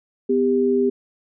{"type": "tone pair together", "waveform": "sine", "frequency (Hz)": [250.7, 398.3], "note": ["B3", "G4"], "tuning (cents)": [26, 28], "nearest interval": "minor sixth", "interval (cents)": 802, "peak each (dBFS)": [-20, -17], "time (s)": [0.29, 0.9], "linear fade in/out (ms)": 10, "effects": []}